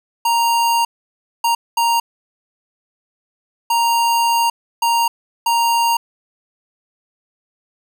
square tone bursts at uneven times, 932.3 Hz, A#5, in tune, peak -14 dBFS, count 6, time 0.25-0.85 / 1.44-1.55 / 1.77-2 / 3.7-4.5 / 4.82-5.08 / 5.46-5.97 s, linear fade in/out 5 ms, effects none

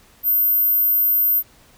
sine tone, 13610 Hz, G#9, 41 cents sharp, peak -14 dBFS, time 0.23-1.43 s, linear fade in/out 50 ms, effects pink hiss -52 dBFS RMS until 1.77 s

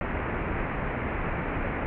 pink low-pass noise, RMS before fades -30 dBFS, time 0.01-1.86 s, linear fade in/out 0 ms, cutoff 2400 Hz, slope 48 dB/octave, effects none

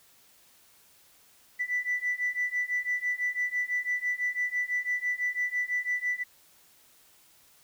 sine beating tone pair, 1975.5 / 1981.5 Hz, B6 / B6, 0 / +5 cents, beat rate 6 Hz, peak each -30 / -29 dBFS, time 1.59-6.24 s, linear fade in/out 20 ms, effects tanh soft clip ceiling -21 dBFS + white hiss -60 dBFS RMS until 7.63 s

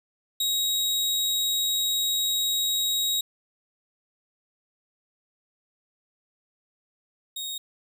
sawtooth tone pair in turn, 3802 / 3750 Hz, A#7 / A#7, +33 / +10 cents, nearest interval unison, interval 23 cents, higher first, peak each -20 / -28 dBFS, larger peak first, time 0.4-3.21 / 7.36-7.58 s, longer first, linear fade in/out 5 ms, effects none

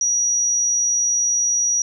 sine tone, 5790 Hz, F#8, 38 cents flat, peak -16 dBFS, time 0.01-1.82 s, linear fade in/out 2 ms, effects none

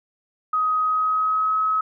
sine tone with pitch glide, 1258 to 1280.7 Hz, D#6 to D#6, +19 to +50 cents, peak -18 dBFS, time 0.53-1.81 s, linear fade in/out 5 ms, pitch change +31 cents, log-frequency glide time 0.81-1.57 s, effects none

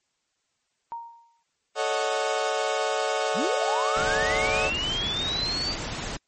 sine tone with exponential decay, 931 Hz, A#5, 2 cents flat, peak -29 dBFS, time 0.92-1.43 s, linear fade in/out 0 ms, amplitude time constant 110 ms
30% pulse chord, D# half-diminished seventh, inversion second, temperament equal, 440 / 554.4 / 622.3 / 740 Hz, A4 / C#5 / D#5 / F#5, 0 / 0 / 0 / 0 cents, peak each -27 dBFS, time 1.75-4.71 s, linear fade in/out 50 ms
sine linear sweep, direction up, 138.59 to 4699 Hz, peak -26 dBFS, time 3.34-5.76 s, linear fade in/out 50 ms
pink noise, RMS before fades -32 dBFS, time 3.96-6.17 s, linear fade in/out 5 ms
effects white hiss -74 dBFS RMS until 6.27 s + MP3 32 kbps

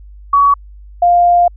sine tone pair in turn, 1129 / 700.7 Hz, C#6 / F5, +31 / +6 cents, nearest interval minor sixth, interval 825 cents, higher first, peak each -6 dBFS, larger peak neither, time 0.33-0.54 / 1.02-1.48 s, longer second, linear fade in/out 5 ms, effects added 50 Hz sine -33 dBFS peak until 1.56 s

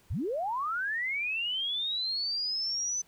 sine linear sweep, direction up, 49 to 6100 Hz, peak -29 dBFS, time 0.1-3.02 s, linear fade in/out 10 ms, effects pink hiss -63 dBFS RMS until 3.07 s

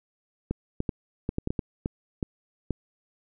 clicks, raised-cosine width 3 ms, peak -14 dBFS, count 11, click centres 0.51 / 0.804 / 0.892 / 1.291 / 1.384 / 1.474 / 1.505 / 1.592 / 1.859 / 2.228 / 2.707 s, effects none

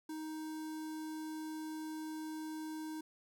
square tone with notch filter, 312.8 Hz, D#4, 9 cents sharp, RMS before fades -43 dBFS, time 0.09-3.01 s, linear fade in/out 5 ms, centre 2500 Hz, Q 1.1, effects none

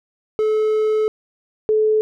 triangle / sine tone pair in turn, 431.9 / 431.9 Hz, A4 / A4, -32 / -32 cents, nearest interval unison, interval 0 cents, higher neither, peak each -13 dBFS, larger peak neither, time 0.39-1.08 / 1.69-2.01 s, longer first, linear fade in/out 0 ms, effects none

